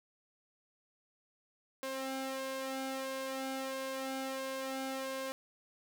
sawtooth tone with flanger, 265.8 Hz, C4, 27 cents sharp, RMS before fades -39 dBFS, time 1.83-5.32 s, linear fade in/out 0 ms, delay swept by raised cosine 1.8 to 2.42 ms, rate 1.5 Hz, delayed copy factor +0.65, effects none

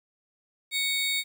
35% pulse tone pair together, 2229 / 3749 Hz, C#7 / A#7, +9 / +9 cents, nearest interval major sixth, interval 900 cents, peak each -26 dBFS, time 0.71-1.24 s, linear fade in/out 50 ms, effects 10-bit

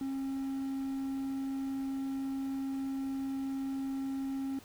triangle tone, 269.9 Hz, C#4, 46 cents flat, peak -31 dBFS, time 0.01-4.59 s, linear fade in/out 2 ms, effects pink hiss -56 dBFS RMS until 4.64 s

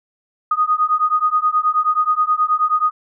sine beating tone pair, 1237 / 1246.4 Hz, D#6 / D#6, -10 / +3 cents, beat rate 9.4 Hz, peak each -17 dBFS, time 0.51-2.91 s, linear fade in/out 5 ms, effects none

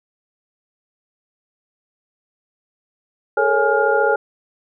sine tone cluster, 422.3 / 456.4 / 554 / 832 / 1411 Hz, G#4 / A#4 / C#5 / G#5 / F6, +29 / -37 / -1 / +3 / +17 cents, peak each -20 dBFS, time 3.37-4.16 s, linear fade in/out 5 ms, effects none

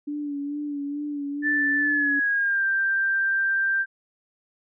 sine tone with vibrato, 289.1 Hz, D4, 27 cents flat, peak -27 dBFS, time 0.07-2.2 s, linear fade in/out 10 ms, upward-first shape sine, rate 2.3 Hz, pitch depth 37 cents each way
sine tone with pitch glide, 1760 to 1577.1 Hz, A6 to G6, 0 to +10 cents, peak -20 dBFS, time 1.42-3.86 s, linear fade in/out 50 ms, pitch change -190 cents, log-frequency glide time 1.76-2.65 s
effects none

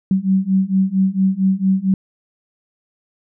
sine beating tone pair, 188.6 / 193 Hz, F#3 / G3, +33 / -27 cents, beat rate 4.4 Hz, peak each -17 / -16 dBFS, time 0.11-1.94 s, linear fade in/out 2 ms, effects none

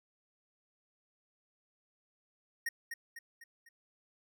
square tone with echo, 1861 Hz, A#6, 3 cents flat, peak -33 dBFS, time 2.66-2.69 s, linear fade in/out 5 ms, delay 250 ms, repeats 4, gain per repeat -6 dB, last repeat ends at 3.69 s, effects none

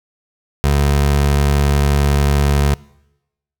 25% pulse tone, 71.2 Hz, C#2, 47 cents sharp, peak -8 dBFS, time 0.64-2.74 s, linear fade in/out 0 ms, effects noise-tail reverb RT60 0.9 s tail -23 dB re dry

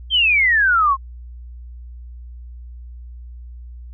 sine exponential sweep, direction down, 3224 to 1046.5 Hz, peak -12 dBFS, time 0.1-0.97 s, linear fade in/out 50 ms, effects added 60 Hz sine -33 dBFS peak until 3.93 s

